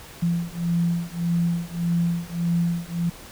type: beating tone pair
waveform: sine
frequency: 170 / 171.7 Hz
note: F3 / F3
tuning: -46 / -29 cents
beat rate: 1.7 Hz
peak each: -24 dBFS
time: 0.22-3.1 s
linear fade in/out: 10 ms
effects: pink hiss -43 dBFS RMS until 3.31 s